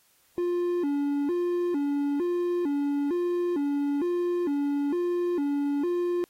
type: tone with vibrato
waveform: triangle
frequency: 316.7 Hz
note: D#4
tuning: 31 cents sharp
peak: -22 dBFS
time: 0.38-6.24 s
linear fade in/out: 0 ms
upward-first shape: square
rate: 1.1 Hz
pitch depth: 180 cents each way
effects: white hiss -64 dBFS RMS until 6.29 s + AAC 48 kbps